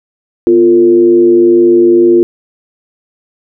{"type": "tone with frequency modulation", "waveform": "sine", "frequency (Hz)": 349.2, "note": "F4", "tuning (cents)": 0, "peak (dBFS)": -3, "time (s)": [0.47, 2.23], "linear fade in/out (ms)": 0, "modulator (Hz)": 102, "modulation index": 0.51, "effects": []}